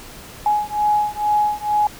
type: beating tone pair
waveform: sine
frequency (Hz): 837 / 839.2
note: G#5 / G#5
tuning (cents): +13 / +18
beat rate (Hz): 2.2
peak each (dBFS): -19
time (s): 0.46-1.87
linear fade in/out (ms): 2
effects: pink hiss -39 dBFS RMS until 1.99 s

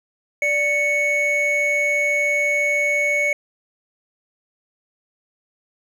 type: tone pair together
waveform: triangle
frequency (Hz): 586.3 / 2217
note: D5 / C#7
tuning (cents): -3 / 0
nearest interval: octave + major seventh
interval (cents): 2303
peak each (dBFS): -22 / -16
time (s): 0.42-3.33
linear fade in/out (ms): 2
effects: none

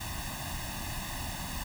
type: noise with comb filter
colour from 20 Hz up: pink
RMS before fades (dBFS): -37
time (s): 0-1.64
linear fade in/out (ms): 10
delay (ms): 1.1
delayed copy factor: +0.9
effects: none

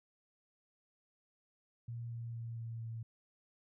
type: tone with pitch steps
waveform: sine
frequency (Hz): 117.6 / 116.65 / 115.71 / 114.78 / 113.86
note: A#2 / A#2 / A#2 / A#2 / A#2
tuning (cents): +16 / +2 / -12 / -26 / -40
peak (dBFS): -40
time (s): 1.88-3.03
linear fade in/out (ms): 5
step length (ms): 230
effects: none

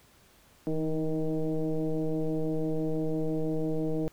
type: tone with frequency modulation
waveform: sine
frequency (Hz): 155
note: D#3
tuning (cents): -6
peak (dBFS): -26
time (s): 0.67-4.08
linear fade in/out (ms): 0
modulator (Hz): 158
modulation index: 2.4
effects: pink hiss -60 dBFS RMS until 4.12 s

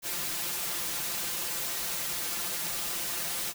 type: noise with comb filter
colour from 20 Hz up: white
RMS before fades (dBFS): -33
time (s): 0.02-3.54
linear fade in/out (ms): 50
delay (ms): 5.8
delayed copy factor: +0.95
effects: none

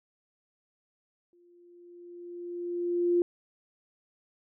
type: tone with exponential growth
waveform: sine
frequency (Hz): 349.2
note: F4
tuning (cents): 0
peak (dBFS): -20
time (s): 1.33-3.22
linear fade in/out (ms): 1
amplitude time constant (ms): 410
effects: none

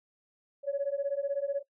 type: beating tone pair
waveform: sine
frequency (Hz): 553 / 569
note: C#5 / C#5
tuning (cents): -4 / +45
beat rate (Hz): 16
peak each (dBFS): -31 / -31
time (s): 0.63-1.63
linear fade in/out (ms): 50
effects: noise-tail reverb RT60 0.1 s tail -20 dB re dry + tanh soft clip ceiling -22 dBFS

